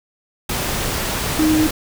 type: tone in noise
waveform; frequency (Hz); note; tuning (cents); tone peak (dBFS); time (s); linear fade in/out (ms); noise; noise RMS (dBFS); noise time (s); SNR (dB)
sine; 311.1; D#4; 0; -13; 1.39-1.67; 5; pink; -22; 0.49-1.71; +6
effects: none